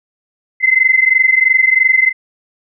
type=tone pair together; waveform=sine; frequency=2046 / 2069 Hz; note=C7 / C7; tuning=-39 / -20 cents; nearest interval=unison; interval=19 cents; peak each=-11 dBFS; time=0.6-2.13 s; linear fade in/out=50 ms; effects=none